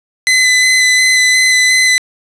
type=tone with vibrato; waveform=sawtooth; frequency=2020 Hz; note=B6; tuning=39 cents sharp; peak=-4 dBFS; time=0.27-1.98 s; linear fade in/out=0 ms; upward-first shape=square; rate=2.8 Hz; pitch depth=10 cents each way; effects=resampled to 22050 Hz + 7-bit